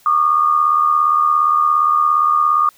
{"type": "tone pair together", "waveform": "sine", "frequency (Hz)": [1138, 1215.3], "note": ["C#6", "D#6"], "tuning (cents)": [45, -41], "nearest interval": "minor second", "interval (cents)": 114, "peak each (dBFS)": [-18, -12], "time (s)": [0.06, 2.69], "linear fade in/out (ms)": 2, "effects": ["white hiss -51 dBFS RMS until 2.77 s"]}